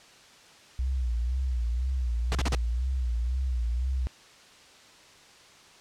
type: tone with vibrato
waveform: sine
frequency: 61.74 Hz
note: B1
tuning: in tune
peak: -25 dBFS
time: 0.79-4.07 s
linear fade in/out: 0 ms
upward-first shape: sine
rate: 2 Hz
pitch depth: 110 cents each way
type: noise bursts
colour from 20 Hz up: pink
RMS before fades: -28 dBFS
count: 4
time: 2.32-2.55 s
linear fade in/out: 0 ms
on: 29 ms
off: 38 ms
effects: white hiss -53 dBFS RMS until 5.8 s + low-pass 6000 Hz 12 dB/octave